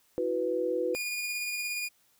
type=chord; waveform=sine; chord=E suspended second; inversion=none; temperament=just; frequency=329.6 / 370.8 / 494.4 Hz; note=E4 / F#4 / B4; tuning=0 / +4 / +2 cents; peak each=-34 / -32 / -29 dBFS; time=0.18-0.95 s; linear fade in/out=0 ms
type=tone with tremolo; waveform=sawtooth; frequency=2437 Hz; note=D#7; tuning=37 cents flat; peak=-27 dBFS; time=0.94-1.89 s; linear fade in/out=20 ms; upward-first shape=sine; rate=17 Hz; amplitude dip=25%
effects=white hiss -67 dBFS RMS until 2.19 s